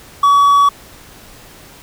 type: tone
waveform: triangle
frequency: 1134 Hz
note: C#6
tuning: 39 cents sharp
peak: -5 dBFS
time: 0.23-0.69 s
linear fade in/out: 5 ms
effects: pink hiss -40 dBFS RMS until 1.82 s